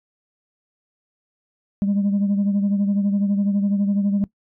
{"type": "beating tone pair", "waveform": "sine", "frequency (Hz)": [200, 212], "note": ["G3", "G#3"], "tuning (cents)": [35, 36], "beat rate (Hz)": 12, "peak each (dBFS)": [-16, -24], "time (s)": [1.82, 4.24], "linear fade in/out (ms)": 0, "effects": ["noise-tail reverb RT60 0.1 s tail -21 dB re dry", "tanh soft clip ceiling -14 dBFS"]}